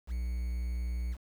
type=tone with quantisation; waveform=triangle; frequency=60.4 Hz; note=B1; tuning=38 cents flat; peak=-29 dBFS; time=0.07-1.17 s; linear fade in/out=50 ms; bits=9; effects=none